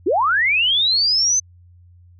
sine linear sweep, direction up, 293.7 to 6250 Hz, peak -14 dBFS, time 0.06-1.4 s, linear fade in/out 10 ms, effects added 88 Hz sine -45 dBFS peak until 2.19 s

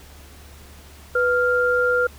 sine tone pair together, 493.9 / 1396.9 Hz, B4 / F6, 0 / 0 cents, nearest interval octave + tritone, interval 1800 cents, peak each -19 dBFS, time 1.15-2.07 s, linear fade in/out 5 ms, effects added 72 Hz sine -44 dBFS peak until 2.18 s + pink hiss -47 dBFS RMS until 2.18 s

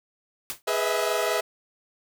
white noise with exponential decay, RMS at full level -28 dBFS, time 0.5-0.62 s, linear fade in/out 0 ms, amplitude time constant 24 ms
sawtooth chord, E major seventh, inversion first, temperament equal with one note detuned, 415.3 / 493.9 / 634.6 / 659.3 Hz, G#4 / B4 / D#5 / E5, 0 / 0 / +34 / 0 cents, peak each -25 dBFS, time 0.67-1.41 s, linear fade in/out 10 ms
effects none

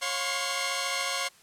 10% pulse tone cluster, 548 / 709 / 1036 / 1110 / 2130 Hz, C#5 / F5 / C6 / C#6 / C7, -20 / +26 / -17 / +2 / +30 cents, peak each -26 dBFS, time 0.01-1.29 s, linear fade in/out 20 ms, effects white hiss -57 dBFS RMS until 1.42 s + low-pass 10000 Hz 12 dB/octave

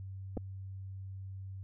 clicks, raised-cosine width 2 ms, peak -26 / -23 dBFS, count 2, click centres 0.37 / 0.374 s, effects added 96 Hz sine -41 dBFS peak until 1.63 s

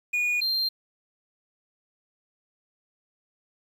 triangle tone pair in turn, 2451 / 4176 Hz, D#7 / C8, -27 / -4 cents, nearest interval major sixth, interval 923 cents, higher second, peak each -21 / -22 dBFS, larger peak first, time 0.13-0.41 / 0.41-0.69 s, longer neither, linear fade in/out 10 ms, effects 9-bit

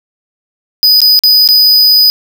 square tone with dropouts, 4978 Hz, D#8, in tune, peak -4 dBFS, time 0.83-2.1 s, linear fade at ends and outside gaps 0 ms, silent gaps 1.004-1.017 / 1.191-1.236 / 1.476-1.488 s, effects none

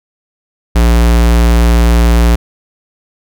square tone, 58.3 Hz, A#1, 1 cent sharp, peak -6 dBFS, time 0.75-2.36 s, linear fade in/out 10 ms, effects none

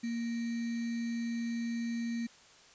sine tone with sample-and-hold, 233.1 Hz, A#3, in tune, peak -32 dBFS, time 0.03-2.27 s, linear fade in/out 10 ms, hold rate 2100 Hz, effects white hiss -58 dBFS RMS until 2.74 s + resampled to 16000 Hz

